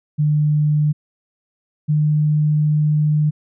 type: tone pair in turn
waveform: sine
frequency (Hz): 150 / 151.22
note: D3 / D#3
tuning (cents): +37 / -49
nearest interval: unison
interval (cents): 14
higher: second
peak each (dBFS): -13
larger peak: neither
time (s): 0.18-0.93 / 1.88-3.31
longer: second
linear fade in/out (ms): 20
effects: none

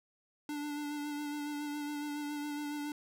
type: tone with vibrato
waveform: square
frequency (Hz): 293.7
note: D4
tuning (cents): 0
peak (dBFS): -37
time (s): 0.49-2.92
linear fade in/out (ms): 2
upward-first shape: sine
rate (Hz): 7.2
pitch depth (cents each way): 22
effects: none

